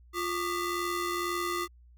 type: ring-modulated tone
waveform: 30% pulse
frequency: 784 Hz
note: G5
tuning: in tune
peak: -24 dBFS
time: 0.13-1.68 s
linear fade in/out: 50 ms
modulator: 433 Hz
effects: added 60 Hz sine -53 dBFS peak until 1.97 s